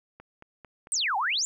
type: click train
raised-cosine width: 0.5 ms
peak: -31 dBFS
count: 4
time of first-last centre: 0.2-0.871 s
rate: 4.47 Hz
type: exponential two-way sweep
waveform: sine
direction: down then up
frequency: 9210 to 740 to 7430 Hz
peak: -24 dBFS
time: 0.92-1.45 s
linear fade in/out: 0 ms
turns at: 1.17 s
effects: 11-bit